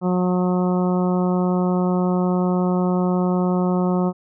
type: harmonic tone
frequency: 181.1 Hz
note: F#3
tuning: 37 cents flat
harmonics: 1 / 2 / 3 / 4 / 5 / 6 / 7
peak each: -18 / -24 / -28 / -30 / -32 / -34 / -35 dBFS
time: 0.01-4.13 s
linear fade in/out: 50 ms
effects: none